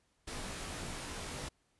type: noise with comb filter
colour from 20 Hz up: pink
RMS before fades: -42 dBFS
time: 0.27-1.49 s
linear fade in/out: 10 ms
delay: 19 ms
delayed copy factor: -0.85
effects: pink hiss -75 dBFS RMS until 1.79 s + resampled to 24000 Hz